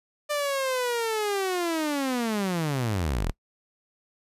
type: linear sweep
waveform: sawtooth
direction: down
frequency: 597 to 30.25 Hz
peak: -21 dBFS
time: 0.29-3.32 s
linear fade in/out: 20 ms
effects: noise-tail reverb RT60 0.1 s tail -23 dB re dry + resampled to 32000 Hz